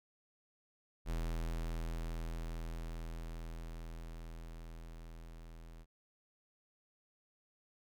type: tone with level ramp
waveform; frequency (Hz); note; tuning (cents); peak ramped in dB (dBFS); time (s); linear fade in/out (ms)
square; 41.2; E1; 0; -35 to -51; 1.05-5.86; 50
effects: none